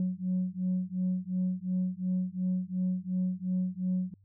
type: beating tone pair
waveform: sine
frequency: 182.3 / 185.1 Hz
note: F#3 / F#3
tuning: -25 / +1 cents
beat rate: 2.8 Hz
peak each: -30 / -30 dBFS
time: 0-4.14 s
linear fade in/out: 2 ms
effects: tanh soft clip ceiling -23 dBFS + added 98 Hz sine -59 dBFS peak until 4.24 s